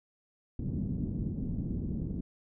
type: low-pass noise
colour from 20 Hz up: white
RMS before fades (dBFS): -34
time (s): 0.59-2.21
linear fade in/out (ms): 5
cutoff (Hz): 250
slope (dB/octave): 24
effects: none